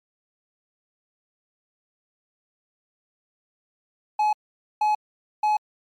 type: tone bursts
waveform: triangle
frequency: 848 Hz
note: G#5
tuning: 36 cents sharp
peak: -16 dBFS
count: 3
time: 4.19-5.57 s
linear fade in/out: 5 ms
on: 140 ms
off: 480 ms
effects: MP3 96 kbps